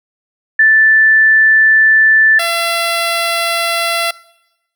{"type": "tone pair in turn", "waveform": ["sine", "10% pulse"], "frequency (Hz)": [1760, 677.4], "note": ["A6", "E5"], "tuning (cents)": [0, 47], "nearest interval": "octave + perfect fourth", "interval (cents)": 1653, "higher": "first", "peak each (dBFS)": -5, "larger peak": "neither", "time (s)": [[0.59, 2.39], [2.39, 4.11]], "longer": "first", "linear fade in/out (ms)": 5, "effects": ["noise-tail reverb RT60 1.0 s tail -22 dB re dry"]}